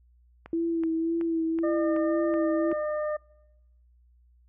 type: click train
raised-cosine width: 0.5 ms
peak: -27 dBFS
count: 7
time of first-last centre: 0.46-2.716 s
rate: 2.66 Hz
type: tone with vibrato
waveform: sine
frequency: 329.6 Hz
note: E4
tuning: in tune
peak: -24 dBFS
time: 0.53-2.73 s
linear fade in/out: 2 ms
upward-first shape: sine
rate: 1.9 Hz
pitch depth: 29 cents each way
type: harmonic tone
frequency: 605 Hz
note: D#5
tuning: 49 cents flat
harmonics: 1 / 2 / 3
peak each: -27 / -37 / -42 dBFS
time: 1.63-3.17 s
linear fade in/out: 10 ms
effects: noise-tail reverb RT60 1.0 s tail -25 dB re dry + added 60 Hz sine -57 dBFS peak until 4.48 s